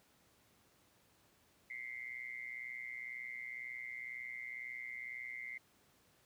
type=tone with amplitude modulation; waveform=sine; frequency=2091 Hz; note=C7; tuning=2 cents flat; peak=-39 dBFS; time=1.7-5.58 s; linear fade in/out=5 ms; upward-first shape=sine; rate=122 Hz; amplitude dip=90%; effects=pink hiss -70 dBFS RMS until 6.25 s + high-pass 80 Hz 12 dB/octave